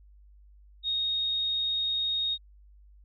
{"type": "tone", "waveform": "sine", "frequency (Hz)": 3729, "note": "A#7", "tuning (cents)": 0, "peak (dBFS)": -26, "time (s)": [0.83, 2.38], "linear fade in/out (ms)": 50, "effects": ["added 50 Hz sine -52 dBFS peak until 3.04 s"]}